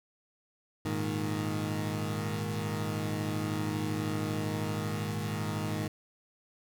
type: chord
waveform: 20% pulse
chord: Ab suspended second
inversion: none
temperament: equal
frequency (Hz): 103.83 / 116.54 / 155.56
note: Ab2 / Bb2 / Eb3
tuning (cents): 0 / 0 / 0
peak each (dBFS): -29 / -34 / -30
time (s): 0.85-5.88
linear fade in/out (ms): 5
effects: none